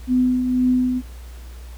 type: tone with tremolo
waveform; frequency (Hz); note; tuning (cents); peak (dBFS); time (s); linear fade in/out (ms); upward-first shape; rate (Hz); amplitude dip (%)
sine; 252.2; B3; +36; -13; 0.07-1.02; 50; triangle; 2; 50
effects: added 60 Hz sine -34 dBFS peak until 1.77 s + pink hiss -48 dBFS RMS until 1.77 s